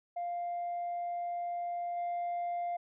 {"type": "tone with level steps", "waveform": "sine", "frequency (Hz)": 698.5, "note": "F5", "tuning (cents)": 0, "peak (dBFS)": [-32, -30], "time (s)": [0.16, 2.77], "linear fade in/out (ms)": 10, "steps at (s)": 1.96, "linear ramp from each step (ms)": 20, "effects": ["tanh soft clip ceiling -31 dBFS"]}